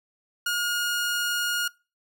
sawtooth tone, 1431 Hz, F6, 42 cents sharp, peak -20 dBFS, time 0.46-1.68 s, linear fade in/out 5 ms, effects noise-tail reverb RT60 0.3 s tail -23 dB re dry

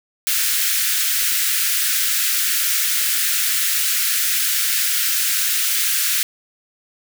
white high-pass noise, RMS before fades -19 dBFS, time 0.27-6.23 s, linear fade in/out 0 ms, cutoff 1400 Hz, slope 48 dB/octave, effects none

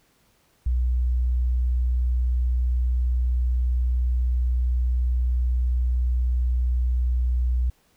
sine tone, 61.5 Hz, B1, 7 cents flat, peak -19 dBFS, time 0.66-7.7 s, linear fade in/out 5 ms, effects pink hiss -63 dBFS RMS until 7.96 s

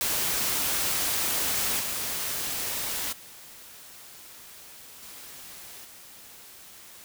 white noise with level steps, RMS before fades -27 / -31 / -47 / -44 / -48 dBFS, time 0.01-7.04 s, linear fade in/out 0 ms, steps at 1.79 / 3.12 / 5.02 / 5.84 s, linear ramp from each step 10 ms, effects none

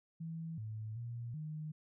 sine tone with pitch steps, 163.4 / 108.9 / 118.2 / 154.1 Hz, E3 / A2 / A#2 / D#3, -15 / -17 / +24 / -16 cents, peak -40 dBFS, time 0.2-1.72 s, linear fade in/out 10 ms, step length 380 ms, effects none

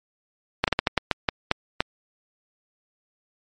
slowing click train, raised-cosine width 0.3 ms, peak -3 dBFS, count 10, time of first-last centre 0.64-1.805 s, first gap 38 ms, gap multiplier 1.29, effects MP3 48 kbps

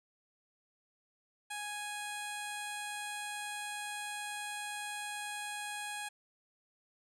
15% pulse tone with low-pass filter, 830.6 Hz, G#5, in tune, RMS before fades -41 dBFS, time 1.5-6.09 s, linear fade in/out 10 ms, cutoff 10000 Hz, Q 2.1, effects none

